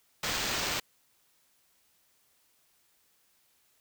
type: noise with sample-and-hold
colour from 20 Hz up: white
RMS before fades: -32 dBFS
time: 0.23-0.8 s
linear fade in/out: 5 ms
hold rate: 11025 Hz
effects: white hiss -69 dBFS RMS until 3.8 s